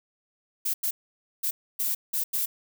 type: noise bursts at uneven times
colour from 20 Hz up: violet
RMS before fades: -27 dBFS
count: 6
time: 0.65-0.74 / 0.83-0.91 / 1.43-1.51 / 1.79-1.95 / 2.13-2.24 / 2.33-2.46 s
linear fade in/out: 10 ms
effects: none